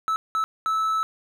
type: tone bursts at uneven times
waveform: triangle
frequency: 1307 Hz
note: E6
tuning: 15 cents flat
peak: -19 dBFS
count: 3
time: 0.08-0.16 / 0.35-0.44 / 0.66-1.03 s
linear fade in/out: 0 ms
effects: none